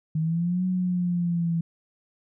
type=linear two-way sweep; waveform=sine; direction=up then down; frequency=155 to 185.1 to 165.7 Hz; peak=-22 dBFS; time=0.15-1.61 s; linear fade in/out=5 ms; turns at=0.65 s; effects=none